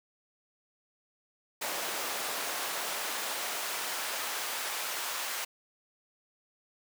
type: noise with high-pass filter sweep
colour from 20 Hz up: pink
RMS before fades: -35 dBFS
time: 1.61-5.45 s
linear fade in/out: 10 ms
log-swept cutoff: 530 to 950 Hz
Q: 0.8
effects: none